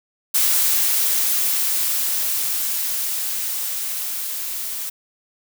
blue noise with level ramp, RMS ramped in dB -17 to -28 dBFS, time 0.34-4.9 s, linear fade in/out 10 ms, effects none

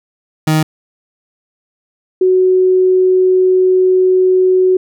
30% pulse / sine tone pair in turn, 156 / 371 Hz, D#3 / F#4, +5 / +5 cents, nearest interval octave + minor third, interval 1500 cents, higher second, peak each -7 dBFS, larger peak neither, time 0.47-0.63 / 2.21-4.77 s, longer second, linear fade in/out 5 ms, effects none

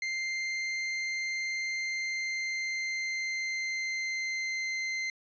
40% pulse tone with pitch glide, 2093 to 2077 Hz, C7 to C7, 0 to -13 cents, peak -30 dBFS, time 0.02-5.1 s, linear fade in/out 2 ms, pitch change -13 cents, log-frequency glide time 1.76-4.79 s, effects resampled to 16000 Hz

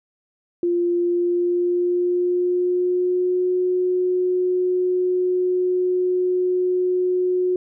sine tone with pitch glide, 348.1 to 364.1 Hz, F4 to F#4, -6 to -28 cents, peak -17 dBFS, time 0.63-7.56 s, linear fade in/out 2 ms, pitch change +78 cents, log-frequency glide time 0.91-3.51 s, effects none

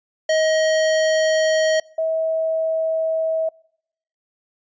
square / sine tone pair in turn, 631 / 643.9 Hz, D#5 / E5, +24 / -41 cents, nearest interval unison, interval 35 cents, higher second, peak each -16 / -18 dBFS, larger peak first, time 0.29-1.8 / 1.98-3.49 s, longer neither, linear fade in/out 5 ms, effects noise-tail reverb RT60 0.7 s tail -25 dB re dry + resampled to 16000 Hz

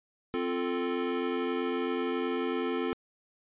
square chord, F major, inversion second, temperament equal, 261.6 / 349.2 / 440 Hz, C4 / F4 / A4, 0 / 0 / 0 cents, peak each -34 dBFS, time 0.34-2.93 s, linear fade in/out 0 ms, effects resampled to 8000 Hz

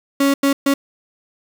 35% pulse tone bursts at uneven times, 277.7 Hz, C#4, 3 cents sharp, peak -11 dBFS, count 3, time 0.2-0.34 / 0.43-0.53 / 0.66-0.74 s, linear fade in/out 5 ms, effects 7-bit

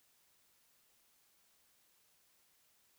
silence, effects white hiss -72 dBFS RMS until 2.98 s

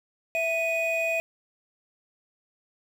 triangle tone pair together, 660 / 2488 Hz, E5 / D#7, +2 / -1 cents, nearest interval octave + major seventh, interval 2297 cents, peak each -25 dBFS, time 0.35-1.2 s, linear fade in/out 0 ms, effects 8-bit

